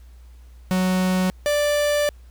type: tone pair in turn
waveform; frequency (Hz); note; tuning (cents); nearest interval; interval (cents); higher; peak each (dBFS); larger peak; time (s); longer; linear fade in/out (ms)
45% pulse; 185 / 587.3; F#3 / D5; 0 / 0; octave + minor sixth; 2000; second; -18 / -18; neither; 0.71-1.3 / 1.46-2.09; second; 0
effects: added 60 Hz sine -42 dBFS peak until 2.3 s + pink hiss -60 dBFS RMS until 2.3 s